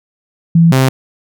sine / sawtooth tone pair in turn, 166.7 / 131.66 Hz, E3 / C3, +20 / +11 cents, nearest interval major third, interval 409 cents, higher first, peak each -4 dBFS, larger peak neither, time 0.55-0.72 / 0.72-0.89 s, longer neither, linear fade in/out 5 ms, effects none

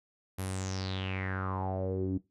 sawtooth tone with low-pass filter sweep, 94.6 Hz, F#2, 39 cents sharp, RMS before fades -34 dBFS, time 0.38-2.18 s, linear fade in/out 10 ms, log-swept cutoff 12000 to 270 Hz, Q 6.3, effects noise-tail reverb RT60 0.2 s tail -17 dB re dry

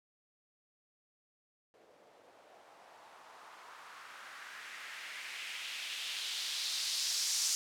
violet noise with low-pass filter sweep, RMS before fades -41 dBFS, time 1.74-7.55 s, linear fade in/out 0 ms, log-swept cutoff 470 to 6000 Hz, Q 2, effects none

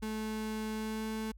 35% pulse tone with pitch glide, 217.3 to 219.2 Hz, A3 to A3, -21 to -6 cents, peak -33 dBFS, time 0.02-1.32 s, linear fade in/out 10 ms, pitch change +15 cents, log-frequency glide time 0.74-1.07 s, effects added 50 Hz sine -50 dBFS peak until 1.37 s

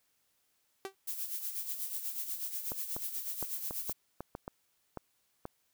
sawtooth tone with exponential decay, 387.1 Hz, G4, 22 cents flat, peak -30 dBFS, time 0.85-0.95 s, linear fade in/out 1 ms, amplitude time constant 20 ms
violet noise with tremolo, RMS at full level -36 dBFS, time 1.07-3.93 s, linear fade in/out 10 ms, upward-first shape sine, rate 8.2 Hz, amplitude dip 60%
clicks, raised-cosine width 1 ms, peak -25 dBFS, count 10, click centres 2.719 / 2.965 / 3.427 / 3.709 / 3.896 / 4.206 / 4.351 / 4.479 / 4.973 / 5.454 s
effects white hiss -75 dBFS RMS until 5.73 s

